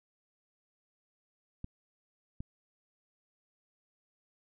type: clicks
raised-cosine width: 5 ms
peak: -27 dBFS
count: 2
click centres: 1.644 / 2.405 s
effects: none